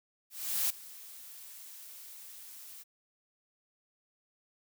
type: noise with ADSR envelope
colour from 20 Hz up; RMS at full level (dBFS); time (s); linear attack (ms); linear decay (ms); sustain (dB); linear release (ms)
blue; -29; 0.3-2.84; 400; 5; -20; 23
effects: none